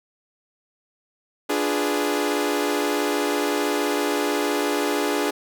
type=chord; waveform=sawtooth; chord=D diminished seventh; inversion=none; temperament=equal; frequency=293.7 / 349.2 / 415.3 / 493.9 Hz; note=D4 / F4 / Ab4 / Cb5; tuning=0 / 0 / 0 / 0 cents; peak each=-21 / -25 / -21 / -27 dBFS; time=1.49-5.31 s; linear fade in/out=10 ms; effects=none